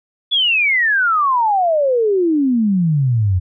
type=exponential sweep; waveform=sine; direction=down; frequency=3475 to 87.31 Hz; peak=-12 dBFS; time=0.31-3.4 s; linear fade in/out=20 ms; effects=none